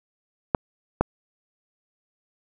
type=clicks; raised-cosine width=1 ms; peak=-4 dBFS; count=2; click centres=0.548 / 1.01 s; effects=none